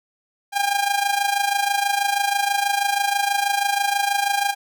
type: tone with amplitude modulation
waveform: sawtooth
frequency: 804 Hz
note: G5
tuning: 44 cents sharp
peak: -12 dBFS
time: 0.52-4.55 s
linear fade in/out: 50 ms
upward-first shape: sine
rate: 26.2 Hz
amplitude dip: 70%
effects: none